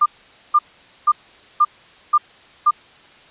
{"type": "tone bursts", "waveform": "sine", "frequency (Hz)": 1199, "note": "D6", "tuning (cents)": 36, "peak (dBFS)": -9, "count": 6, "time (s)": [0.01, 2.71], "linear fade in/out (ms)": 10, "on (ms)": 50, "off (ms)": 480, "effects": ["white hiss -47 dBFS RMS until 3.3 s", "resampled to 8000 Hz"]}